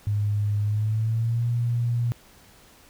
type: tone with pitch glide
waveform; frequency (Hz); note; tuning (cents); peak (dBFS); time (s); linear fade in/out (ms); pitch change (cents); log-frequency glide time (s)
sine; 103.6 to 119.01; G#2 to A#2; -4 to +36; -21; 0.07-2.12; 0; +240; 0.62-1.47
effects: pink hiss -53 dBFS RMS until 2.89 s